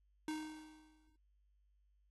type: tone with exponential decay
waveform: square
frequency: 310 Hz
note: D#4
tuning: 6 cents flat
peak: -38 dBFS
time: 0.28-1.16 s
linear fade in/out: 2 ms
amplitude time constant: 190 ms
effects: added 50 Hz sine -70 dBFS peak until 2.1 s + AAC 32 kbps